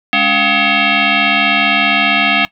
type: tone with frequency modulation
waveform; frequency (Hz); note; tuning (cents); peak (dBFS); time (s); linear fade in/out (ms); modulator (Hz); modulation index
sine; 283.6; C#4; +40; -9; 0.13-2.45; 0; 492; 6.3
effects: noise-tail reverb RT60 0.1 s tail -19 dB re dry